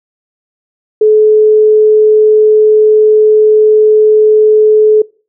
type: tone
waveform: sine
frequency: 429.3 Hz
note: A4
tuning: 43 cents flat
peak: -3 dBFS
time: 1.01-5.02 s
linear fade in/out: 5 ms
effects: noise-tail reverb RT60 0.4 s tail -24 dB re dry

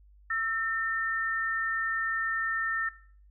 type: tone pair together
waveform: sine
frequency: 1327 / 1810 Hz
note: E6 / A6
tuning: +11 / +48 cents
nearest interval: perfect fourth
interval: 537 cents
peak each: -32 / -29 dBFS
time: 0.3-2.89 s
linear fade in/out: 5 ms
effects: noise-tail reverb RT60 0.5 s tail -17 dB re dry + added 50 Hz sine -54 dBFS peak until 3.3 s

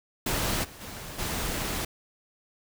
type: noise with level steps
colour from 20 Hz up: pink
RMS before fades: -28 / -46 / -40 / -31 dBFS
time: 0.26-1.85 s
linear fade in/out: 5 ms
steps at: 0.63 / 0.8 / 1.18 s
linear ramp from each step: 20 ms
effects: none

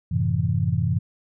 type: chord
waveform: sine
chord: F# half-diminished seventh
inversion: none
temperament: equal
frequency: 92.5 / 110 / 130.81 / 164.81 Hz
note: F#2 / A2 / C3 / E3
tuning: 0 / 0 / 0 / 0 cents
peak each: -25 dBFS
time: 0.11-0.99 s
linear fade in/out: 10 ms
effects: none

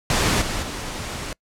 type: noise with level steps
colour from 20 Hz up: pink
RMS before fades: -19 / -26 / -30 dBFS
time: 0.1-1.33 s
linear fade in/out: 2 ms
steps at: 0.41 / 0.62 s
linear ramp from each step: 10 ms
effects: noise-tail reverb RT60 0.1 s tail -26 dB re dry + low-pass 9000 Hz 12 dB/octave

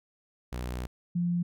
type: tone pair in turn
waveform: sawtooth / sine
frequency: 61.6 / 174.23 Hz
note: B1 / F3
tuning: -4 / -4 cents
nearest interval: octave + tritone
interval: 1800 cents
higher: second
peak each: -29 / -25 dBFS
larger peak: second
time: 0.52-0.87 / 1.15-1.43 s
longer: first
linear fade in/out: 10 ms
effects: none

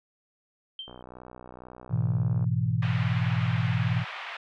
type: tone with exponential decay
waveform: sine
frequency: 3136 Hz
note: G7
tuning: in tune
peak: -32 dBFS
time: 0.79-1.02 s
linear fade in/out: 2 ms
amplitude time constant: 49 ms
type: click train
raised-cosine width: 1 ms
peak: -30 dBFS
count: 98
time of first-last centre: 0.88-2.442 s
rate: 62.1 Hz
type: chord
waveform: sine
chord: E major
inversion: first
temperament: equal with one note detuned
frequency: 104.73 / 123.47 / 164.81 Hz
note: G#2 / B2 / E3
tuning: +15 / 0 / 0 cents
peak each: -28 / -26 / -29 dBFS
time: 1.89-4.05 s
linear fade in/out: 50 ms
type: band-pass noise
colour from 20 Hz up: white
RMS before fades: -38 dBFS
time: 2.82-4.37 s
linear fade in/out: 5 ms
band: 680 to 2700 Hz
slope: 24 dB/octave
effects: none

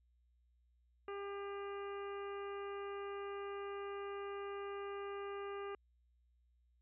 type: harmonic tone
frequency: 400 Hz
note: G4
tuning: 35 cents sharp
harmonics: 1 / 2 / 3 / 4 / 5 / 6 / 7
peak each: -43 / -53 / -49 / -57 / -59 / -61 / -60 dBFS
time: 1.08-5.75 s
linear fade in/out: 2 ms
effects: added 60 Hz sine -70 dBFS peak until 6.81 s

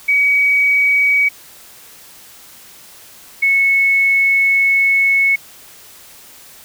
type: tone pair in turn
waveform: sine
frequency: 2264 / 2201 Hz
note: C#7 / C#7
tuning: +36 / -13 cents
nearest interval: unison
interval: 49 cents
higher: first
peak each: -10 dBFS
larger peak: neither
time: 0.08-1.29 / 3.42-5.36 s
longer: second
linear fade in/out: 10 ms
effects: white hiss -41 dBFS RMS until 6.64 s

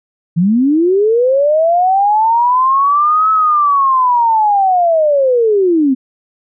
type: linear two-way sweep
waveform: sine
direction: up then down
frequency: 158.3 to 1300 to 251.5 Hz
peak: -8 dBFS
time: 0.36-5.95 s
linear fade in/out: 20 ms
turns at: 3.31 s
effects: none

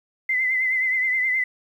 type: tone with vibrato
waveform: sine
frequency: 2044 Hz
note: C7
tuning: 41 cents flat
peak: -19 dBFS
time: 0.29-1.44 s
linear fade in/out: 5 ms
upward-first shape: triangle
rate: 9.5 Hz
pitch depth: 56 cents each way
effects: 9-bit

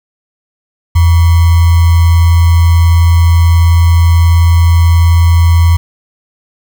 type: tone with sample-and-hold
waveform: sine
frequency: 84.3 Hz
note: E2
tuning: 39 cents sharp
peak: -3 dBFS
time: 0.95-5.77 s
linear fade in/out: 10 ms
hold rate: 1050 Hz
effects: none

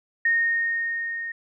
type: tone with level ramp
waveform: sine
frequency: 1849 Hz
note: A#6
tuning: 15 cents flat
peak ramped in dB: -17 to -29 dBFS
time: 0.25-1.32 s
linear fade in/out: 5 ms
effects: none

